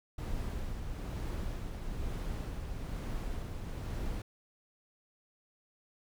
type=noise with tremolo; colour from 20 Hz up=brown; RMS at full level=-36 dBFS; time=0.18-4.22 s; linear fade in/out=5 ms; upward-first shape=sine; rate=1.1 Hz; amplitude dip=35%; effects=none